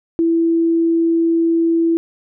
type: tone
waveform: sine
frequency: 331.9 Hz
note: E4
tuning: 12 cents sharp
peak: -12 dBFS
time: 0.19-1.97 s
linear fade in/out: 0 ms
effects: none